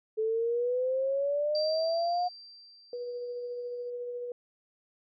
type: exponential sweep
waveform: sine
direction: up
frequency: 433.5 to 724 Hz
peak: -26 dBFS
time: 0.17-2.29 s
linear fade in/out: 20 ms
type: tone with exponential decay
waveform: sine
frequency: 4699 Hz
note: D8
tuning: in tune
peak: -32 dBFS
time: 1.55-3.9 s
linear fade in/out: 1 ms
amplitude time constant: 510 ms
type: tone with tremolo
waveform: sine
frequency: 486.6 Hz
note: B4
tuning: 26 cents flat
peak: -33 dBFS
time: 2.93-4.32 s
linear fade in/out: 2 ms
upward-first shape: sine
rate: 14 Hz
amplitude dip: 25%
effects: none